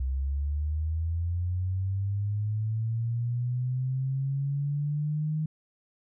sine linear sweep, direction up, 64.2 to 156.4 Hz, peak -26 dBFS, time 0-5.46 s, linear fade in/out 5 ms, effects none

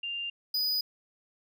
sine / square tone pair in turn, 2794 / 4963 Hz, F7 / D#8, 0 / -5 cents, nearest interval minor seventh, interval 995 cents, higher second, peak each -32 / -27 dBFS, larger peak second, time 0.03-0.3 / 0.54-0.81 s, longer neither, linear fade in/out 5 ms, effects none

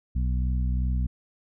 harmonic tone, 62.7 Hz, B1, 27 cents sharp, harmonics 1 / 2 / 3 / 4, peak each -23 / -32 / -35 / -41 dBFS, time 0.15-1.07 s, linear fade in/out 10 ms, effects none

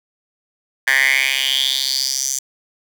10% pulse tone with high-pass filter sweep, 134 Hz, C3, 42 cents sharp, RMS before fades -18 dBFS, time 0.87-2.39 s, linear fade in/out 5 ms, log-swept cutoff 1700 to 6700 Hz, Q 5.4, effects none

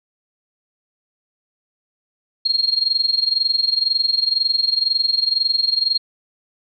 sine tone with amplitude modulation, 4240 Hz, C8, 22 cents sharp, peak -12 dBFS, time 2.45-5.98 s, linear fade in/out 10 ms, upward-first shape sine, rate 22 Hz, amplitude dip 85%, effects none

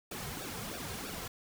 pink noise with flanger, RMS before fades -41 dBFS, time 0.11-1.28 s, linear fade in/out 5 ms, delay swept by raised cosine 0.96 to 3.46 ms, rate 3.1 Hz, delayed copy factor -0.8, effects none

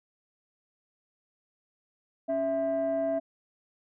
sine tone pair together, 277.2 / 659.3 Hz, C#4 / E5, 0 / 0 cents, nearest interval octave + minor third, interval 1500 cents, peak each -31 / -25 dBFS, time 2.28-3.2 s, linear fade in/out 20 ms, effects tanh soft clip ceiling -22 dBFS

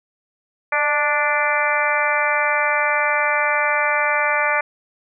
harmonic tone with a mistuned harmonic, 293.4 Hz, D4, 2 cents flat, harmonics 2 / 3 / 4 / 5 / 6 / 7 / 8, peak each -24 / -24 / -24 / -24 / -24 / -24 / -24 dBFS, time 0.72-4.61 s, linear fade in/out 5 ms, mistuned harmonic 2, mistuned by +28 cents, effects none

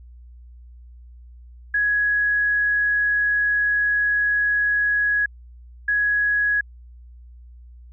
sine tone bursts at uneven times, 1671 Hz, G#6, 10 cents sharp, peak -17 dBFS, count 2, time 1.74-5.26 / 5.88-6.61 s, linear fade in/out 5 ms, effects added 60 Hz sine -41 dBFS peak until 7.92 s

